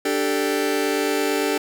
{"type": "chord", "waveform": "sawtooth", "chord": "D suspended fourth", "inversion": "none", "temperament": "just", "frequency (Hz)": [293.7, 391.6, 440.5], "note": ["D4", "G4", "A4"], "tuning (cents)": [0, -2, 2], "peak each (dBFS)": -20, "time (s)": [0.05, 1.58], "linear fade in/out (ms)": 5, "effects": []}